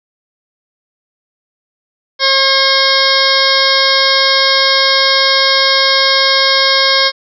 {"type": "harmonic tone", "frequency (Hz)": 539, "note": "C#5", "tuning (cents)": -49, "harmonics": [1, 2, 3, 4, 6, 7, 8, 9, 10], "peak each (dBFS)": [-17, -17, -17, -17, -17, -17, -17, -17, -17], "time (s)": [2.19, 7.12], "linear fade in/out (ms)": 50, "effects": []}